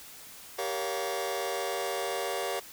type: chord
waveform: sawtooth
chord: G half-diminished seventh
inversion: none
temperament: just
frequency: 392 / 470.4 / 564.5 / 705.6 Hz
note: G4 / Bb4 / Db5 / F5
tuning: 0 / +16 / +31 / +18 cents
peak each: -32 dBFS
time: 0.58-2.6 s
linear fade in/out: 10 ms
effects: white hiss -48 dBFS RMS until 2.72 s